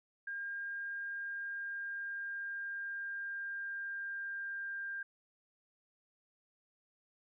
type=tone with pitch glide; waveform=sine; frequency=1609 to 1595.1 Hz; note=G6 to G6; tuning=+45 to +30 cents; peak=-38 dBFS; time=0.27-5.03 s; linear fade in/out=5 ms; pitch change=-15 cents; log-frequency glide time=1.02-4.68 s; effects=none